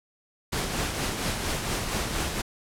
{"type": "noise with tremolo", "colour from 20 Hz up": "pink", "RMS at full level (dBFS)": -27, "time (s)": [0.52, 2.42], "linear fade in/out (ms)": 10, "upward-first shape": "triangle", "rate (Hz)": 4.3, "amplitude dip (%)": 45, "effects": ["low-pass 11000 Hz 12 dB/octave"]}